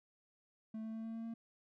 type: tone with pitch steps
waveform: triangle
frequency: 220 / 221.7 / 223.3 / 225 / 226.7 / 228.4 Hz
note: A3 / A3 / A3 / A3 / A#3 / A#3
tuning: 0 / +13 / +26 / +39 / -48 / -35 cents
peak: -39 dBFS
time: 0.74-1.34 s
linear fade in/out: 5 ms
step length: 100 ms
effects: none